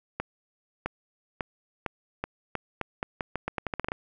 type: accelerating click train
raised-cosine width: 0.5 ms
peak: -14 dBFS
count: 18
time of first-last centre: 0.2-3.919 s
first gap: 660 ms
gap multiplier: 0.83
effects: none